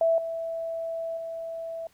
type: tone with level steps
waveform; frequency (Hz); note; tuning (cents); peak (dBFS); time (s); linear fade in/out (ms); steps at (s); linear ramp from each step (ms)
sine; 659.3; E5; 0; -19 / -29 / -32; 0.01-1.87; 2; 0.18 / 1.17; 2
effects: pink hiss -63 dBFS RMS until 1.93 s